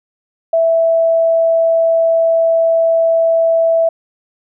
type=tone; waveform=sine; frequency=659 Hz; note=E5; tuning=1 cent flat; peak=-9 dBFS; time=0.53-3.89 s; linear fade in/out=5 ms; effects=none